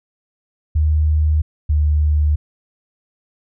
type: tone pair in turn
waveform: sine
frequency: 76.8 / 75.13 Hz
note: D#2 / D2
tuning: -22 / +40 cents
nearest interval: unison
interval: 38 cents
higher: first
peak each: -12 dBFS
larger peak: neither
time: 0.75-1.42 / 1.69-2.36 s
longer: neither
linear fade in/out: 10 ms
effects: none